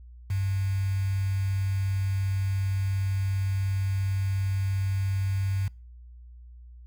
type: tone with quantisation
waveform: sine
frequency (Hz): 97.2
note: G2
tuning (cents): -14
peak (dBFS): -24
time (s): 0.3-5.68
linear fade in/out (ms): 5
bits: 7
effects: noise-tail reverb RT60 0.4 s tail -25 dB re dry + added 60 Hz sine -44 dBFS peak until 6.86 s